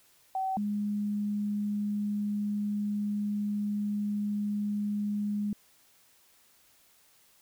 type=tone pair in turn; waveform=sine; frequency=763 / 206.6 Hz; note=G5 / G#3; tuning=-47 / -9 cents; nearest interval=octave + major seventh; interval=2262 cents; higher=first; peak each=-28 dBFS; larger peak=neither; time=0.35-0.57 / 0.57-5.53 s; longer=second; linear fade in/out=2 ms; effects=white hiss -63 dBFS RMS until 7.41 s

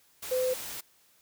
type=tone in noise; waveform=sine; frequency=510 Hz; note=C5; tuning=44 cents flat; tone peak=-25 dBFS; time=0.31-0.54 s; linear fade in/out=10 ms; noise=white; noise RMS=-39 dBFS; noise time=0.22-0.81 s; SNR=+11 dB; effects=white hiss -64 dBFS RMS until 1.21 s

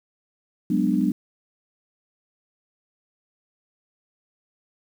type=chord; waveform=sine; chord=G# half-diminished seventh; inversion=third; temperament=just; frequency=186.89 / 207.7 / 249.2 / 299 Hz; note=F#3 / G#3 / B3 / D4; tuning=+18 / 0 / +16 / +31 cents; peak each=-24 dBFS; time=0.7-1.12 s; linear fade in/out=5 ms; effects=8-bit

